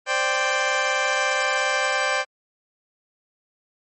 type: chord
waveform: 15% pulse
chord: C suspended second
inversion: none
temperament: just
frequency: 523.3 / 588.7 / 784.9 Hz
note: C5 / D5 / G5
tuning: 0 / +4 / +2 cents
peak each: -19 dBFS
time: 0.06-2.25 s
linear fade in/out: 50 ms
effects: MP3 32 kbps